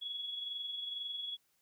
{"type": "tone with amplitude modulation", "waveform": "sine", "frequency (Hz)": 3361, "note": "G#7", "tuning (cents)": 20, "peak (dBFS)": -36, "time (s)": [0.01, 1.37], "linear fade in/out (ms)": 20, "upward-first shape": "sine", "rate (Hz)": 22.1, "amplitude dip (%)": 45, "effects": ["white hiss -75 dBFS RMS until 1.61 s"]}